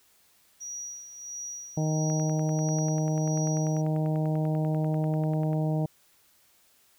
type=tone with tremolo; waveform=sine; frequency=5780 Hz; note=F#8; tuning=41 cents flat; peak=-34 dBFS; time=0.6-3.82 s; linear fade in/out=20 ms; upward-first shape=sine; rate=1.5 Hz; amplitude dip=65%
type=harmonic tone; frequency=155.56 Hz; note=D#3; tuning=in tune; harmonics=1 / 2 / 3 / 4 / 5 / 6; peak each=-25 / -33 / -38 / -35 / -40 / -48 dBFS; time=1.77-5.86 s; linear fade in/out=5 ms
type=click train; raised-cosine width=0.5 ms; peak=-31 dBFS; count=36; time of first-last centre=2.1-5.531 s; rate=10.2 Hz
effects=white hiss -63 dBFS RMS until 6.98 s